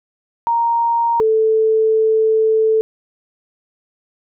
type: tone pair in turn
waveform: sine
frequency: 932.3 / 440 Hz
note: A#5 / A4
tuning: 0 / 0 cents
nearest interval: octave + minor second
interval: 1300 cents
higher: first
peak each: -13 / -11 dBFS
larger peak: second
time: 0.47-1.2 / 1.2-2.81 s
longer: second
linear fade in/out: 0 ms
effects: none